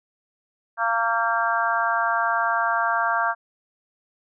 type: harmonic tone with a mistuned harmonic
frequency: 230 Hz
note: A#3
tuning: 23 cents flat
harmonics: 3 / 4 / 5 / 6 / 7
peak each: -26 / -26 / -26 / -26 / -26 dBFS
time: 0.77-3.35 s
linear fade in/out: 50 ms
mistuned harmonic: 7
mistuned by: -20 cents
effects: none

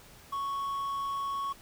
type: tone with quantisation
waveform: triangle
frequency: 1108.7 Hz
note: C#6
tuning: in tune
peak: -29 dBFS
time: 0.32-1.53 s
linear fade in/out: 10 ms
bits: 9
effects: pink hiss -54 dBFS RMS until 1.61 s

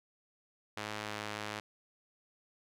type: tone with band-pass filter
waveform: sawtooth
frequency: 105.8 Hz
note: G#2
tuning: 33 cents sharp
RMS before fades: -41 dBFS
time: 0.77-1.6 s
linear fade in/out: 5 ms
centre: 2300 Hz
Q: 0.51
effects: none

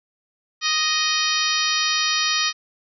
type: harmonic tone with a mistuned harmonic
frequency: 622.3 Hz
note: D#5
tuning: in tune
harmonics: 2 / 3 / 4 / 5 / 6 / 7 / 8 / 9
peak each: -27 / -27 / -27 / -27 / -27 / -27 / -27 / -27 dBFS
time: 0.61-2.53 s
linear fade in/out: 50 ms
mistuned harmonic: 9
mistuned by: +32 cents
effects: none

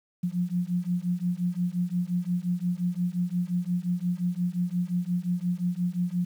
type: beating tone pair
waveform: sine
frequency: 174.61 / 180.31 Hz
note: F3 / F#3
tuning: 0 / -44 cents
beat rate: 5.7 Hz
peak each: -28 / -28 dBFS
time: 0.23-6.25 s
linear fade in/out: 10 ms
effects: 9-bit

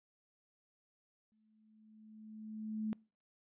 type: tone with exponential growth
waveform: sine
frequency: 216.6 Hz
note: A3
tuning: 27 cents flat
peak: -33 dBFS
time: 1.32-2.93 s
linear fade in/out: 0 ms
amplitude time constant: 350 ms
effects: noise-tail reverb RT60 0.4 s tail -26 dB re dry + resampled to 8000 Hz

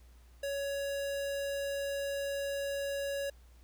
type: tone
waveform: square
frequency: 559 Hz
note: C#5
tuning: 14 cents sharp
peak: -34 dBFS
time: 0.43-3.3 s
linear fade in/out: 5 ms
effects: added 60 Hz sine -55 dBFS peak until 3.63 s + pink hiss -67 dBFS RMS until 3.63 s

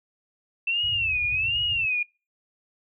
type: tone with vibrato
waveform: sine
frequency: 2653 Hz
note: E7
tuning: 10 cents sharp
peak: -22 dBFS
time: 0.67-2.03 s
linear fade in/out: 5 ms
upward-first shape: sine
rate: 1.3 Hz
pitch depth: 150 cents each way
type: low-pass noise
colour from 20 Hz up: white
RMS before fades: -38 dBFS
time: 0.83-1.86 s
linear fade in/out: 10 ms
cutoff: 120 Hz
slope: 48 dB/octave
effects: noise-tail reverb RT60 0.3 s tail -24 dB re dry + high-pass 60 Hz 12 dB/octave

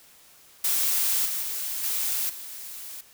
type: noise with level steps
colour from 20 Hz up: blue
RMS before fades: -24 / -29 / -31 / -27 / -39 dBFS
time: 0.64-3.01 s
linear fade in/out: 5 ms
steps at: 1.25 / 1.42 / 1.83 / 2.29 s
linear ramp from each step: 10 ms
effects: white hiss -54 dBFS RMS until 3.13 s

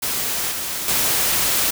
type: noise with level steps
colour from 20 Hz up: white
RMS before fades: -23 / -26 / -19 dBFS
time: 0.02-1.71 s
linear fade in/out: 10 ms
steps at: 0.51 / 0.88 s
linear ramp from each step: 2 ms
effects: none

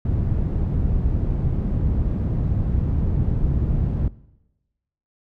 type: low-pass noise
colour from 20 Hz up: white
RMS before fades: -21 dBFS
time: 0.05-4.08 s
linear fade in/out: 2 ms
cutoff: 110 Hz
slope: 12 dB/octave
effects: noise-tail reverb RT60 1.0 s tail -20 dB re dry

